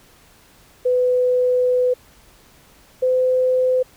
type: tone pair in turn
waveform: sine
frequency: 500 / 510.2 Hz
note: B4 / C5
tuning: +21 / -44 cents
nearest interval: unison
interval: 35 cents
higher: second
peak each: -14 dBFS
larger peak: neither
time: 0.85-1.94 / 3.02-3.83 s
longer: first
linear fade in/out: 10 ms
effects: pink hiss -51 dBFS RMS until 3.96 s